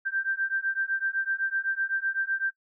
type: beating tone pair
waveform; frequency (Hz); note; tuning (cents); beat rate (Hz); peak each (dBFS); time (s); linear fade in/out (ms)
sine; 1568 / 1575.9; G6 / G6; 0 / +9; 7.9; -29; 0.05-2.51; 20
effects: noise-tail reverb RT60 0.1 s tail -18 dB re dry